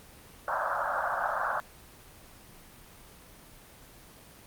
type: band-pass noise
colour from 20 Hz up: white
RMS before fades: -30 dBFS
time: 0.48-1.6 s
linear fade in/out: 0 ms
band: 550 to 1600 Hz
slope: 96 dB/octave
effects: pink hiss -52 dBFS RMS until 4.46 s + Opus 24 kbps